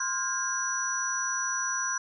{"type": "tone cluster", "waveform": "sine", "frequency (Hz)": [1045, 1414, 1606, 5880], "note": ["C6", "F6", "G6", "F#8"], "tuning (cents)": [-2, 21, 41, -12], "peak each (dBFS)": [-34, -36, -34, -30], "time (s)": [0, 1.98], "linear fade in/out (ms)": 5, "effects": []}